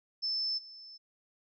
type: tone with level steps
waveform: sine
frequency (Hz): 5274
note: E8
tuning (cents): 0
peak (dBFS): -30 / -47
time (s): 0.22-0.98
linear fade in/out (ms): 20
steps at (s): 0.57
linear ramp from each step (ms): 20
effects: none